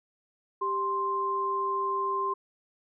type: tone pair together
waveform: sine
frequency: 392.5 / 1047.8 Hz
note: G4 / C6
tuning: +2 / +2 cents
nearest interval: octave + perfect fourth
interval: 1700 cents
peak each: -33 / -27 dBFS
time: 0.61-2.34 s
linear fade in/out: 10 ms
effects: none